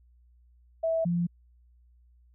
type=tone pair in turn; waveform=sine; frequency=653 / 172.96 Hz; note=E5 / F3; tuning=-17 / -16 cents; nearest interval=octave + major seventh; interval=2299 cents; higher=first; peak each=-24 dBFS; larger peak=neither; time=0.83-1.05 / 1.05-1.27 s; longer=neither; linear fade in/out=10 ms; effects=added 60 Hz sine -57 dBFS peak until 2.34 s